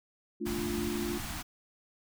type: chord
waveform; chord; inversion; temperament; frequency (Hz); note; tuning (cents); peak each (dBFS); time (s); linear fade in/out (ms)
sine; D minor; second; equal; 220 / 293.7 / 349.2; A3 / D4 / F4; 0 / 0 / 0; -36 / -38 / -35; 0.4-1.19; 20
type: band-stop noise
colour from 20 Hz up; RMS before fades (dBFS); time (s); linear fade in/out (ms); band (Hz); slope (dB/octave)
pink; -39; 0.45-1.43; 20; 340 to 670; 48
type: clicks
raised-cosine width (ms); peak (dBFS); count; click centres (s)
5; -31; 11; 0.589 / 0.659 / 0.703 / 0.742 / 0.788 / 0.873 / 0.956 / 1.131 / 1.2 / 1.248 / 1.307
effects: none